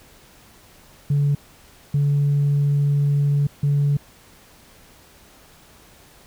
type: tone bursts at uneven times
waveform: sine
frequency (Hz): 143.3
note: D3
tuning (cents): -42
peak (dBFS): -14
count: 3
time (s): 1.1-1.35 / 1.94-3.47 / 3.63-3.97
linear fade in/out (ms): 5
effects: tanh soft clip ceiling -13 dBFS + pink hiss -50 dBFS RMS until 6.26 s